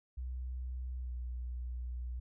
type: tone with pitch glide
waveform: sine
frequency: 62.9 to 61.18 Hz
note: B1 to B1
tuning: +32 to -16 cents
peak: -37 dBFS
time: 0.17-2.2 s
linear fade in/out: 10 ms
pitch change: -48 cents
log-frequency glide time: 1.01-1.12 s
effects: none